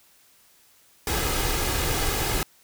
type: noise with comb filter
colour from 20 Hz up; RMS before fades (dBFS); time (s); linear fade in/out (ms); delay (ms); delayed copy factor
pink; -25; 1.07-2.43; 2; 2.4; +0.5
effects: white hiss -58 dBFS RMS until 2.63 s